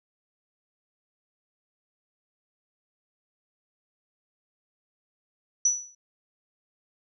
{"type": "tone with exponential decay", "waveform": "sine", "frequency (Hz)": 5920, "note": "F#8", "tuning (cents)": 0, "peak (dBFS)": -16, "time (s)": [5.65, 5.95], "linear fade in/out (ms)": 5, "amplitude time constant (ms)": 65, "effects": []}